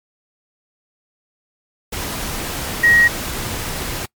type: tone in noise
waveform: sine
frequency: 1892 Hz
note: A#6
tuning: 25 cents sharp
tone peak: -9 dBFS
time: 2.83-3.08 s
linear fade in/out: 10 ms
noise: pink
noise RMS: -25 dBFS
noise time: 1.92-4.06 s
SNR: +13 dB
effects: noise-tail reverb RT60 0.1 s tail -23 dB re dry + MP3 96 kbps